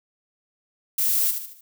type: noise with echo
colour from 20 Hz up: violet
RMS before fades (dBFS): -22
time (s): 0.98-1.31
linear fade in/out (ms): 5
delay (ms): 75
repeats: 4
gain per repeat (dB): -7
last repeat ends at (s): 1.61
effects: none